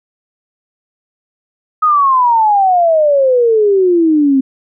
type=exponential sweep; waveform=sine; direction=down; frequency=1270 to 261.6 Hz; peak=-7 dBFS; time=1.82-4.41 s; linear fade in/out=10 ms; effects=none